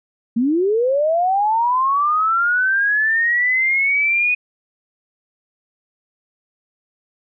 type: linear sweep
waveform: sine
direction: up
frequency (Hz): 220 to 2489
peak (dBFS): -14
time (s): 0.36-4.35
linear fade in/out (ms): 10
effects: none